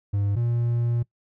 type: tone pair in turn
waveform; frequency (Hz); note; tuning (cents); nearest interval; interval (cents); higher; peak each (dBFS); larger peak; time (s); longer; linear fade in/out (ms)
triangle; 100.9 / 118.63; G#2 / A#2; -49 / +31; minor third; 280; second; -19; neither; 0.13-0.36 / 0.36-1.03; second; 10
effects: noise-tail reverb RT60 0.1 s tail -21 dB re dry